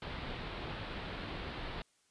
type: low-pass noise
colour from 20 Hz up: pink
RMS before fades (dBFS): -42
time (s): 0.02-1.82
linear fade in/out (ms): 2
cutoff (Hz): 4200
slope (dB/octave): 48
effects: white hiss -72 dBFS RMS until 2.1 s + resampled to 22050 Hz